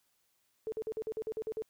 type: tone bursts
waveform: sine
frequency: 440 Hz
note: A4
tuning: in tune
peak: -33 dBFS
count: 10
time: 0.67-1.621 s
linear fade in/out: 0 ms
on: 51 ms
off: 49 ms
effects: white hiss -75 dBFS RMS until 1.69 s